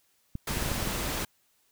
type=clicks; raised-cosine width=5 ms; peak=-21 dBFS; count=9; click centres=0.354 / 0.51 / 0.571 / 0.624 / 0.662 / 0.717 / 0.78 / 0.827 / 0.874 s
type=noise; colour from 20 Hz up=pink; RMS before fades=-32 dBFS; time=0.47-1.25 s; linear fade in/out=5 ms
effects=white hiss -69 dBFS RMS until 1.71 s